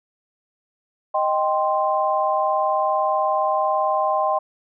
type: chord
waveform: sine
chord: C minor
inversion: first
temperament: equal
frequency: 622.3 / 784 / 1046.5 Hz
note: Eb5 / G5 / C6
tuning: 0 / 0 / 0 cents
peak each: -22 dBFS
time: 1.14-4.39 s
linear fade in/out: 10 ms
effects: none